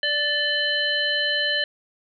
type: harmonic tone with a mistuned harmonic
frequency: 585 Hz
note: D5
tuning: 7 cents flat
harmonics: 1 / 3 / 5 / 7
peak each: -30 / -24 / -24 / -29 dBFS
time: 0.03-1.64 s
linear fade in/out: 2 ms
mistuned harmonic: 5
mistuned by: +64 cents
effects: none